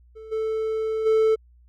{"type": "tone with level steps", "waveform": "triangle", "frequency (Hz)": 440, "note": "A4", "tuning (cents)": 0, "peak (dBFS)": [-36, -21, -14], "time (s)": [0.15, 1.36], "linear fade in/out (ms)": 20, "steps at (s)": [0.31, 1.05], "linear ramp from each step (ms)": 20, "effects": ["added 60 Hz sine -51 dBFS peak until 1.68 s"]}